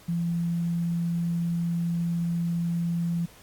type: tone with quantisation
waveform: sine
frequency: 170 Hz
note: F3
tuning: 46 cents flat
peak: -24 dBFS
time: 0.08-3.26 s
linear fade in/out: 10 ms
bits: 9
effects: pink hiss -53 dBFS RMS until 3.42 s + AAC 64 kbps